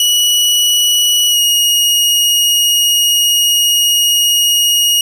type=tone with pitch glide; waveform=sawtooth; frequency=2932 to 2877 Hz; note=F#7 to F#7; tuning=-16 to -49 cents; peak=-6 dBFS; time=0-5.01 s; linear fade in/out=2 ms; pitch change=-33 cents; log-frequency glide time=1.29-1.38 s; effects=none